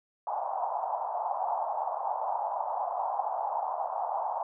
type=band-pass noise; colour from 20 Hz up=pink; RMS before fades=-32 dBFS; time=0.27-4.43 s; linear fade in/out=2 ms; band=700 to 940 Hz; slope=48 dB/octave; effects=none